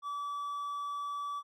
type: tone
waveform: triangle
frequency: 1151 Hz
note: D6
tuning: 35 cents flat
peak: -33 dBFS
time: 0.02-1.43 s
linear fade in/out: 50 ms
effects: none